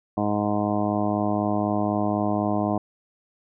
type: harmonic tone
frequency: 104 Hz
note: G#2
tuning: 3 cents sharp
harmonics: 1 / 2 / 3 / 4 / 5 / 6 / 7 / 8 / 9 / 10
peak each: -31 / -26 / -27 / -35 / -37 / -29 / -29 / -37 / -36 / -35 dBFS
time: 0.17-2.78 s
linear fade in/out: 5 ms
effects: none